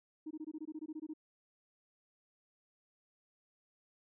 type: tone bursts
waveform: sine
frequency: 311.1 Hz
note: D#4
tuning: in tune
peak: -39 dBFS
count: 13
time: 0.26-1.137 s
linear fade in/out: 10 ms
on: 49 ms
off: 20 ms
effects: tanh soft clip ceiling -36 dBFS